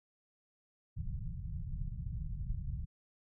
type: low-pass noise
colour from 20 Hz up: pink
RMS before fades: -39 dBFS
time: 0.96-2.86 s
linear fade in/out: 20 ms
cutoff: 160 Hz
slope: 48 dB/octave
effects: none